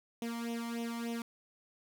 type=tone with flanger; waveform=sawtooth; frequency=233.1 Hz; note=A#3; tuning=in tune; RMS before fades=-38 dBFS; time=0.22-1.22 s; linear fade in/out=2 ms; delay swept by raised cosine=0.32 to 0.97 ms; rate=3.4 Hz; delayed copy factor=+0.8; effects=none